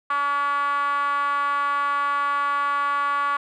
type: tone with band-pass filter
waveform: 5% pulse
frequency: 284.4 Hz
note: C#4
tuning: 45 cents sharp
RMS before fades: -23 dBFS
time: 0.1-3.37 s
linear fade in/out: 5 ms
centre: 1200 Hz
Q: 8.8
effects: none